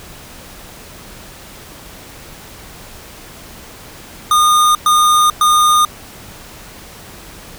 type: tone bursts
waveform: square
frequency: 1221 Hz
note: D#6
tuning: 33 cents flat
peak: -9 dBFS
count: 3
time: 4.31-5.85 s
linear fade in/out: 2 ms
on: 440 ms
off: 110 ms
effects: pink hiss -36 dBFS RMS until 7.58 s